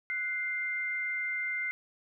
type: tone pair together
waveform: sine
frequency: 1480 / 2093 Hz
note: F#6 / C7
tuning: 0 / 0 cents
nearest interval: tritone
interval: 600 cents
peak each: -38 / -31 dBFS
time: 0.1-1.71 s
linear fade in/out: 0 ms
effects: none